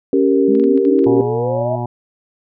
sine chord, G diminished, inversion second, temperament equal, 277.2 / 392 / 466.2 Hz, Db4 / G4 / Bb4, 0 / 0 / 0 cents, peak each -14 / -14 / -17 dBFS, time 0.13-1.21 s, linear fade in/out 2 ms
sine exponential sweep, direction up, 202.4 to 656 Hz, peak -17 dBFS, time 0.48-1.76 s, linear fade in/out 5 ms
clicks, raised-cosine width 0.3 ms, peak -24 dBFS, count 7, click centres 0.552 / 0.598 / 0.64 / 0.776 / 0.851 / 0.991 / 1.042 s
harmonic tone, 120.6 Hz, B2, 41 cents flat, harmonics 1 / 2 / 3 / 5 / 6 / 7 / 8, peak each -22 / -28 / -28 / -31 / -29 / -28 / -32 dBFS, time 1.06-1.86 s, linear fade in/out 5 ms
effects none

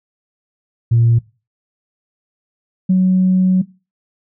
sine tone pair in turn, 116.54 / 185.51 Hz, A#2 / F#3, 0 / +5 cents, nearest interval minor sixth, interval 805 cents, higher second, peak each -8 dBFS, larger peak neither, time 0.91-1.19 / 2.89-3.62 s, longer second, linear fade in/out 10 ms, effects noise-tail reverb RT60 0.3 s tail -20 dB re dry + tanh soft clip ceiling -5 dBFS

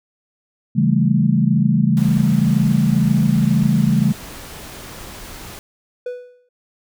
sine chord, A dominant seventh, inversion first, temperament just, 137.5 / 165 / 198 / 220 Hz, C#3 / E3 / G3 / A3, -14 / +2 / +18 / 0 cents, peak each -18 dBFS, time 0.75-4.13 s, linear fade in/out 20 ms
pink noise, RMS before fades -35 dBFS, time 1.97-5.59 s, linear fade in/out 0 ms
triangle tone with exponential decay, 493.9 Hz, B4, in tune, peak -19 dBFS, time 6.06-6.49 s, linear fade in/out 5 ms, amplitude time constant 92 ms
effects none

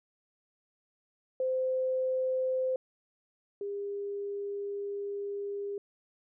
sine tone pair in turn, 517 / 403.5 Hz, C5 / G#4, -21 / -50 cents, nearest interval major third, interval 429 cents, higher first, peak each -27 / -33 dBFS, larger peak first, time 1.4-2.76 / 3.61-5.78 s, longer second, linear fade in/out 2 ms, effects none

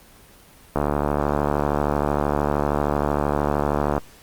click train, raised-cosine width 1 ms, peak -6 dBFS, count 236, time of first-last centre 0.76-3.979 s, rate 73 Hz, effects pink hiss -49 dBFS RMS until 4.22 s + Opus 24 kbps

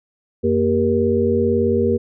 sine tone cluster, 91.2 / 232.1 / 393.4 / 471.7 Hz, F#2 / A#3 / G4 / A#4, -24 / -7 / +6 / +20 cents, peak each -23 / -20 / -19 / -19 dBFS, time 0.43-1.98 s, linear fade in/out 20 ms, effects none

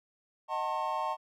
triangle chord, D# diminished seventh, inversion none, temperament just, 622.3 / 746.7 / 896 / 1075.3 Hz, D#5 / F#5 / A5 / C6, 0 / +16 / +31 / +47 cents, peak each -36 / -36 / -32 / -33 dBFS, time 0.48-1.17 s, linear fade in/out 50 ms, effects none

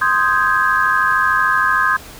sine chord, Ab major seventh, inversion first, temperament equal, 1046.5 / 1244.5 / 1568 / 1661.2 Hz, C6 / Eb6 / G6 / Ab6, 0 / 0 / 0 / 0 cents, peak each -18 dBFS, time 0.01-1.97 s, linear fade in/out 10 ms, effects pink hiss -37 dBFS RMS until 2.19 s

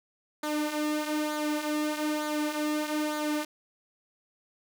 sawtooth tone with flanger, 302 Hz, D4, 48 cents sharp, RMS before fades -30 dBFS, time 0.43-3.45 s, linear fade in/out 5 ms, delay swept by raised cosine 0.36 to 4.66 ms, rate 1.1 Hz, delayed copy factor -0.6, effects none

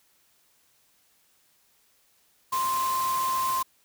sine tone in noise, 1046.5 Hz, C6, in tune, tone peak -24 dBFS, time 2.52-3.63 s, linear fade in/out 10 ms, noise white, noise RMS -35 dBFS, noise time 2.52-3.63 s, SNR +8 dB, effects white hiss -65 dBFS RMS until 3.84 s

